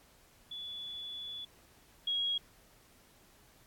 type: tone pair in turn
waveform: sine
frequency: 3433 / 3302 Hz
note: A7 / G#7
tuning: -43 / -11 cents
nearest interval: minor second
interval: 68 cents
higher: first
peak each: -40 / -30 dBFS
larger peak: second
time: 0.51-1.45 / 2.07-2.38 s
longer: first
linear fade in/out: 5 ms
effects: pink hiss -63 dBFS RMS until 3.66 s + AAC 64 kbps